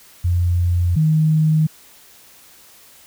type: tone pair in turn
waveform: sine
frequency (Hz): 87.7 / 156.26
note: F2 / D#3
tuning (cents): +8 / +8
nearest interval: minor seventh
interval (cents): 1000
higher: second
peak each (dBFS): -14 / -12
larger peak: second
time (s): 0.24-0.96 / 0.96-1.67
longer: first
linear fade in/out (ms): 10
effects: white hiss -47 dBFS RMS until 3.06 s